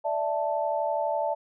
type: chord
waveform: sine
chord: D suspended second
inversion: none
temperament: equal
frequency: 587.3 / 659.3 / 880 Hz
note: D5 / E5 / A5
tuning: 0 / 0 / 0 cents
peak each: -29 dBFS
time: 0.04-1.35 s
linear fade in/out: 20 ms
effects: none